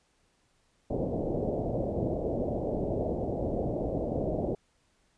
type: low-pass noise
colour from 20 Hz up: white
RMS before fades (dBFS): -31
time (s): 0.9-4.55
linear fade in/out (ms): 5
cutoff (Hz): 660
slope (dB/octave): 48
effects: pink hiss -70 dBFS RMS until 5.17 s + resampled to 22050 Hz